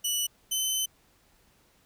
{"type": "tone pair in turn", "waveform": "15% pulse", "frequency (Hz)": [2960, 3052], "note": ["F#7", "G7"], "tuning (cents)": [0, -47], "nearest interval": "minor second", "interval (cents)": 53, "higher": "second", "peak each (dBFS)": -19, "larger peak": "neither", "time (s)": [[0.04, 0.27], [0.51, 0.86]], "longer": "second", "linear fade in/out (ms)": 10, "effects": ["pink hiss -64 dBFS RMS until 1.85 s"]}